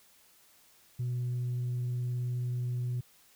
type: tone with vibrato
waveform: sine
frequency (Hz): 123.3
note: B2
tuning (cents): -2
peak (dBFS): -28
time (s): 0.99-3.01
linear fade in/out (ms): 10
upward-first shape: triangle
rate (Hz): 19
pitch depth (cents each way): 9
effects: tanh soft clip ceiling -28 dBFS + white hiss -62 dBFS RMS until 3.35 s